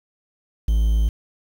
triangle tone with quantisation, 54.5 Hz, A1, 16 cents flat, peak -13 dBFS, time 0.68-1.09 s, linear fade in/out 5 ms, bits 7, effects none

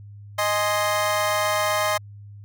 25% pulse chord, Ab major, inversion second, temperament equal, 622.3 / 830.6 / 1046.5 Hz, Eb5 / Ab5 / C6, 0 / 0 / 0 cents, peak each -19 / -24 / -22 dBFS, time 0.38-1.98 s, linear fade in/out 10 ms, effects added 102 Hz sine -39 dBFS peak until 2.44 s

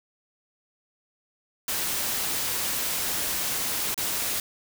white noise with dropouts, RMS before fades -28 dBFS, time 1.68-4.4 s, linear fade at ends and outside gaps 2 ms, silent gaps 3.944-3.977 s, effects none

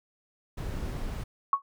brown noise, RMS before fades -34 dBFS, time 0.57-1.24 s, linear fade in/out 10 ms
sine tone with exponential decay, 1108.7 Hz, C#6, in tune, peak -16 dBFS, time 1.53-1.62 s, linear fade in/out 2 ms, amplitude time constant 18 ms
effects none

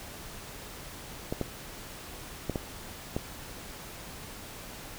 clicks, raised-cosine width 2 ms, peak -16 dBFS, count 5, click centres 1.325 / 1.413 / 2.497 / 2.558 / 3.165 s, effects pink hiss -44 dBFS RMS until 4.98 s

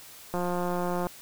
click train, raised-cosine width 1 ms, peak -17 dBFS, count 130, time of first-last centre 0.34-1.069 s, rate 177 Hz, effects white hiss -48 dBFS RMS until 1.21 s

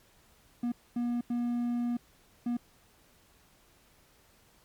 triangle tone bursts at uneven times, 240 Hz, B3, 49 cents flat, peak -26 dBFS, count 4, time 0.63-0.72 / 0.96-1.21 / 1.3-1.97 / 2.46-2.57 s, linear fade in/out 5 ms, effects pink hiss -63 dBFS RMS until 4.64 s + MP3 96 kbps

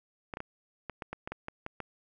clicks, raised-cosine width 0.5 ms, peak -22 dBFS, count 11, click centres 0.338 / 0.371 / 0.404 / 0.897 / 1.022 / 1.13 / 1.275 / 1.32 / 1.484 / 1.664 / 1.803 s, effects none

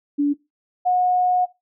sine tone pair in turn, 288.3 / 726.5 Hz, D4 / F#5, -32 / -32 cents, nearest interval octave + major third, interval 1600 cents, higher second, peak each -15 dBFS, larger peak neither, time 0.18-0.34 / 0.85-1.46 s, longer second, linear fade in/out 20 ms, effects noise-tail reverb RT60 0.2 s tail -18 dB re dry

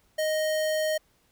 square tone, 622.3 Hz, D#5, in tune, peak -25 dBFS, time 0.18-0.98 s, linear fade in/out 10 ms, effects pink hiss -66 dBFS RMS until 1.31 s

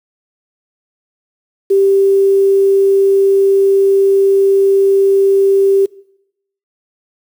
sine tone with quantisation, 392 Hz, G4, in tune, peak -7 dBFS, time 1.7-5.86 s, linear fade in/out 10 ms, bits 6, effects noise-tail reverb RT60 0.8 s tail -22 dB re dry

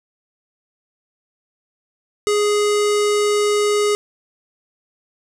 square tone with low-pass filter, 415.3 Hz, G#4, in tune, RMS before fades -17 dBFS, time 2.27-3.95 s, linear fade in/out 0 ms, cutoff 8500 Hz, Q 1.7, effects none

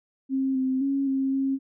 sine tone with pitch steps, 266.9 / 261.1 / 275 / 268.3 / 269.9 Hz, C4 / C4 / C#4 / C4 / C#4, +35 / -3 / -14 / +44 / -46 cents, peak -22 dBFS, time 0.29-1.59 s, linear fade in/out 50 ms, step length 260 ms, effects none

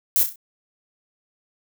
violet noise with echo, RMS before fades -18 dBFS, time 0.16-0.23 s, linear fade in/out 0 ms, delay 32 ms, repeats 4, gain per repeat -7 dB, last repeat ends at 0.358 s, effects none

